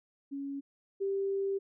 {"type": "tone pair in turn", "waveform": "sine", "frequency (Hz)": [278.3, 392.5], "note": ["C#4", "G4"], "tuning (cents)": [7, 2], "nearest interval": "tritone", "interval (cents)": 595, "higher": "second", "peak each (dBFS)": [-35, -29], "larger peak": "second", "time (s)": [[0.31, 0.61], [1, 1.59]], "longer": "second", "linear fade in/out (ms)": 20, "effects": []}